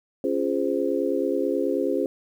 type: chord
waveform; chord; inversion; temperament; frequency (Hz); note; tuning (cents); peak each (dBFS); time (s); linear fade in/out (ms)
sine; Db major seventh; none; just; 277.2 / 346.5 / 415.8 / 519.7; Db4 / F4 / Ab4 / C5; 0 / -14 / +2 / -12; -27; 0.24-2.06; 2
effects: 9-bit